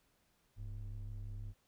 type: ring-modulated tone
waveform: triangle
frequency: 68.6 Hz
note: C#2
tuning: 17 cents flat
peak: -36 dBFS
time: 0.56-1.54 s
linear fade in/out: 50 ms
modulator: 32.7 Hz
effects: tanh soft clip ceiling -33 dBFS + pink hiss -75 dBFS RMS until 1.67 s